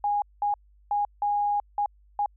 sine tone bursts at uneven times, 822 Hz, G#5, 18 cents flat, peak -22 dBFS, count 6, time 0.04-0.22 / 0.42-0.54 / 0.91-1.05 / 1.22-1.6 / 1.78-1.86 / 2.19-2.26 s, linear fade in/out 2 ms, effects added 50 Hz sine -55 dBFS peak until 2.36 s

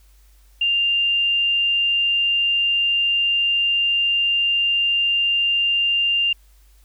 sine tone, 2794 Hz, F7, in tune, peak -16 dBFS, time 0.61-6.33 s, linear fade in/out 5 ms, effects added 50 Hz sine -49 dBFS peak until 6.84 s + white hiss -60 dBFS RMS until 6.84 s

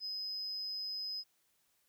sine tone, 5050 Hz, D#8, 25 cents sharp, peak -36 dBFS, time 0-1.24 s, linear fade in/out 50 ms, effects tanh soft clip ceiling -34 dBFS + white hiss -75 dBFS RMS until 1.88 s

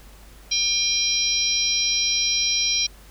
harmonic tone with a mistuned harmonic, 801 Hz, G5, 37 cents sharp, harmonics 3 / 4 / 5 / 6 / 7, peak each -28 / -28 / -25 / -30 / -22 dBFS, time 0.51-2.87 s, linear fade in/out 10 ms, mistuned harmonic 6, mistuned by +53 cents, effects added 50 Hz sine -45 dBFS peak until 3.1 s + pink hiss -50 dBFS RMS until 3.1 s

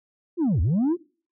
sine linear two-way sweep, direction down then up, 370 to 69.7 to 370 Hz, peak -16 dBFS, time 0.37-0.97 s, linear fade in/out 50 ms, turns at 0.61 s, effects noise-tail reverb RT60 0.4 s tail -24 dB re dry + tanh soft clip ceiling -18 dBFS

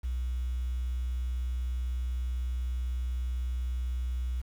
triangle tone, 62 Hz, B1, 7 cents sharp, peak -25 dBFS, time 0.03-4.42 s, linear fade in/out 20 ms, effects tanh soft clip ceiling -27 dBFS + 9-bit

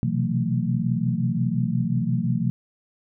sine tone cluster, 124.2 / 129.9 / 164.7 / 182.7 / 224.4 Hz, B2 / C3 / E3 / F#3 / A3, +10 / -12 / -1 / -22 / +34 cents, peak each -27 dBFS, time 0.03-2.5 s, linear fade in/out 0 ms, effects none

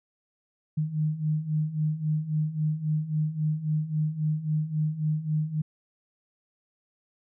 sine beating tone pair, 151.7 / 155.4 Hz, D#3 / D#3, -44 / -2 cents, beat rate 3.7 Hz, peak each -30 / -26 dBFS, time 0.77-5.62 s, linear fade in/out 10 ms, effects none

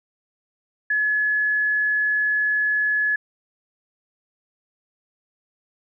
sine tone, 1703 Hz, G#6, 43 cents sharp, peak -18 dBFS, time 0.9-3.16 s, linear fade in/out 5 ms, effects none

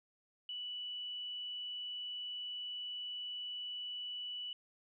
sine tone, 2960 Hz, F#7, in tune, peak -40 dBFS, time 0.49-4.53 s, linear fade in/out 2 ms, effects none

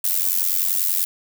violet noise with amplitude modulation, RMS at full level -17 dBFS, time 0.04-1.05 s, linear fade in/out 5 ms, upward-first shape sine, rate 90.3 Hz, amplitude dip 85%, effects none

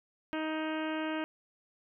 harmonic tone, 313.4 Hz, D#4, 13 cents sharp, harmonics 1 / 2 / 3 / 4 / 5 / 6 / 7 / 8 / 9 / 10, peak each -34 / -39 / -42 / -45 / -42 / -48 / -49 / -48 / -48 / -52 dBFS, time 0.33-1.24 s, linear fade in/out 0 ms, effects none

